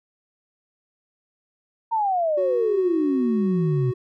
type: exponential sweep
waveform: sine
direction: down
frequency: 932.3 to 123.47 Hz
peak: -19 dBFS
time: 1.91-3.92 s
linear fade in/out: 20 ms
type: tone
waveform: triangle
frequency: 370 Hz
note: F#4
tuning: in tune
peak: -24 dBFS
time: 2.37-3.94 s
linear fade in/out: 10 ms
effects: none